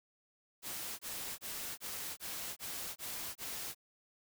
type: noise bursts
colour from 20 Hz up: white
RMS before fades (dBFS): -42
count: 8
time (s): 0.62-3.748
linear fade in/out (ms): 50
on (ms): 370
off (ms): 24
effects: none